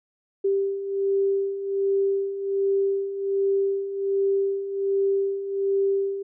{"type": "beating tone pair", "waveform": "sine", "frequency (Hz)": [392.3, 393.6], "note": ["G4", "G4"], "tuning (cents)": [1, 7], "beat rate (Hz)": 1.3, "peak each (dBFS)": [-28, -22], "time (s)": [0.44, 6.23], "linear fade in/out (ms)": 10, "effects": []}